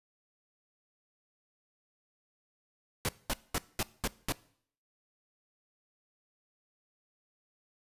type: noise bursts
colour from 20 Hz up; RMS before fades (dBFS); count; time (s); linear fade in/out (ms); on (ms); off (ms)
pink; -31; 6; 3.05-4.322; 0; 37; 210
effects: noise-tail reverb RT60 0.6 s tail -21 dB re dry + resampled to 32000 Hz